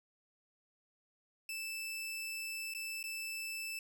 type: tone with dropouts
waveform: sawtooth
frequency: 2639 Hz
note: E7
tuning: 1 cent sharp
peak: -36 dBFS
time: 1.49-3.79 s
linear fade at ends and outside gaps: 2 ms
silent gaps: 2.738-2.748 / 3.029-3.039 s
effects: 13-bit